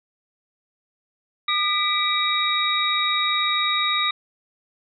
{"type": "tone cluster", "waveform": "sine", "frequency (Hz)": [1212, 1984, 2328, 3783], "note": ["D#6", "B6", "D7", "A#7"], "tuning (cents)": [-46, 7, -16, 25], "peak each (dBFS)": [-24, -29, -27, -22], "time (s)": [1.48, 4.11], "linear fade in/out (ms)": 5, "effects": []}